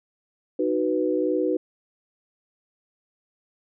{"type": "chord", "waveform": "sine", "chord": "B major", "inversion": "first", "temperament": "just", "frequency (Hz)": [308.7, 370.4, 493.9], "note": ["D#4", "F#4", "B4"], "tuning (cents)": [-14, 2, 0], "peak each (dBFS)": -25, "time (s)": [0.59, 1.57], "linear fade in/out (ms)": 5, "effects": []}